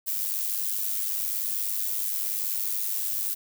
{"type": "noise with amplitude modulation", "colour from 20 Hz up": "violet", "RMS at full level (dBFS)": -26, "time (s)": [0.06, 3.35], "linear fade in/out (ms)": 20, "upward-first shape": "sine", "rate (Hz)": 101, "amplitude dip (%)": 60, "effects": []}